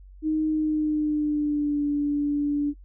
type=tone with pitch glide; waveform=sine; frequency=311.1 to 290.3 Hz; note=D#4 to D4; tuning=0 to -20 cents; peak=-21 dBFS; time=0.22-2.74 s; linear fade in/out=50 ms; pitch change=-120 cents; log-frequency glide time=0.47-1.84 s; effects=noise-tail reverb RT60 0.1 s tail -22 dB re dry + added 47 Hz sine -44 dBFS peak until 2.84 s